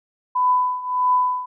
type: tone with tremolo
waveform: sine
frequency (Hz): 1000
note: B5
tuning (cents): +21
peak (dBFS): -13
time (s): 0.35-1.46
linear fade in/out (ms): 10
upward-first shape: triangle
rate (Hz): 1.6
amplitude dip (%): 85
effects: none